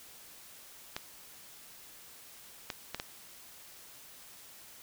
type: clicks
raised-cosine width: 0.2 ms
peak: -18 dBFS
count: 4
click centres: 0.965 / 2.702 / 2.946 / 2.999 s
effects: white hiss -53 dBFS RMS until 4.82 s